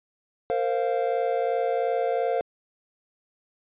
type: chord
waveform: triangle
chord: Bb suspended second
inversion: none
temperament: equal with one note detuned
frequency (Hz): 460.5 / 523.3 / 698.5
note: Bb4 / C5 / F5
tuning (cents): -21 / 0 / 0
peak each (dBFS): -25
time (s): 0.5-2.41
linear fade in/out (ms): 0
effects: resampled to 8000 Hz